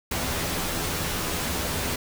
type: noise with comb filter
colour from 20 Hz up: pink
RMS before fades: -28 dBFS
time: 0.11-1.96 s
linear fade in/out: 5 ms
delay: 12 ms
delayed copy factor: +0.55
effects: none